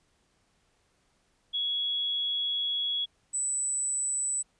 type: tone pair in turn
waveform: sine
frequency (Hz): 3349 / 7965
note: G#7 / B8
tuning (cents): +14 / +14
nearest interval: octave + minor third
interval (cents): 1500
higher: second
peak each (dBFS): -27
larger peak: neither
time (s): 1.53-3.06 / 3.33-4.43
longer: first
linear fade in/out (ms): 20
effects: pink hiss -70 dBFS RMS until 4.59 s + resampled to 22050 Hz